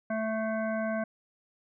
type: harmonic tone with a mistuned harmonic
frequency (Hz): 220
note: A3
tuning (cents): 0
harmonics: 1 / 3 / 5 / 7 / 9 / 10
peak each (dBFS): -32 / -31 / -42 / -38 / -49 / -51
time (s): 0.1-1.04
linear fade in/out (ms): 5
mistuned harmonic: 9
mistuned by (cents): +38
effects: none